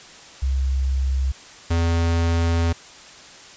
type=tone pair in turn; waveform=sine / square; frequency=66.6 / 83.91 Hz; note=C2 / E2; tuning=+31 / +31 cents; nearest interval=major third; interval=400 cents; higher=second; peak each=-18 dBFS; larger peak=neither; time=0.42-1.32 / 1.7-2.73 s; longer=second; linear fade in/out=10 ms; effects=white hiss -43 dBFS RMS until 3.56 s + resampled to 16000 Hz